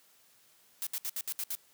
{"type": "noise bursts", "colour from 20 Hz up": "blue", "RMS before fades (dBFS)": -35, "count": 7, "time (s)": [0.82, 1.551], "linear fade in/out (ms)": 0, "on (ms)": 47, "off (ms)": 67, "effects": ["white hiss -64 dBFS RMS until 1.73 s", "high-pass 100 Hz 12 dB/octave"]}